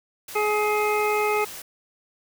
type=noise; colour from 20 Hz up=white; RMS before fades=-38 dBFS; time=0.28-1.62 s; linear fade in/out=5 ms
type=harmonic tone; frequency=421.3 Hz; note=G#4; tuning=25 cents sharp; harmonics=1 / 2 / 3 / 5 / 6; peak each=-23 / -26 / -28 / -30 / -31 dBFS; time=0.35-1.45 s; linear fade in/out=10 ms
effects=none